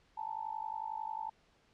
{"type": "tone with amplitude modulation", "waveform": "sine", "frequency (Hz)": 881, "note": "A5", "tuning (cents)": 2, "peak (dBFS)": -33, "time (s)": [0.17, 1.3], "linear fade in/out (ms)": 10, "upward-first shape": "sine", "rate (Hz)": 51.1, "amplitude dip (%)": 95, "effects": ["pink hiss -69 dBFS RMS until 1.73 s", "low-pass 5000 Hz 12 dB/octave"]}